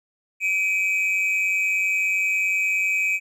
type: tone pair together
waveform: triangle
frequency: 2323 / 2513 Hz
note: D7 / D#7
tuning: -20 / +17 cents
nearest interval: minor second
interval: 137 cents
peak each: -22 / -20 dBFS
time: 0.4-3.2 s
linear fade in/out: 50 ms
effects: none